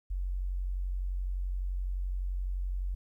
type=tone; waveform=sine; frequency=45.85 Hz; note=F#1; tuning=15 cents flat; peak=-30 dBFS; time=0.1-2.95 s; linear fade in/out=10 ms; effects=12-bit